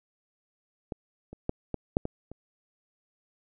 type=clicks; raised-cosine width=2 ms; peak=-20 / -29 / -14 / -17 / -9 / -18 / -28 dBFS; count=7; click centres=0.922 / 1.33 / 1.494 / 1.743 / 1.969 / 2.054 / 2.316 s; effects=none